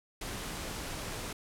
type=noise; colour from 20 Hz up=pink; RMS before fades=-39 dBFS; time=0.21-1.33 s; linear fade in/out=5 ms; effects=low-pass 12000 Hz 12 dB/octave